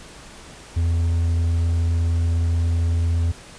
triangle tone, 84 Hz, E2, 33 cents sharp, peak -15 dBFS, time 0.76-3.32 s, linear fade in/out 10 ms, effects pink hiss -42 dBFS RMS until 3.58 s + resampled to 22050 Hz

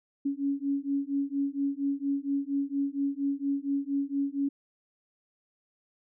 sine beating tone pair, 277.2 / 281.5 Hz, C#4 / C#4, 0 / +27 cents, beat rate 4.3 Hz, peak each -30 dBFS, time 0.25-4.49 s, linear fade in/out 10 ms, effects none

